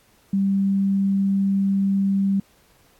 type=tone; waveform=sine; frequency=196 Hz; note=G3; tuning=in tune; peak=-17 dBFS; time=0.33-2.4 s; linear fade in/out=5 ms; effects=pink hiss -58 dBFS RMS until 2.99 s + AAC 64 kbps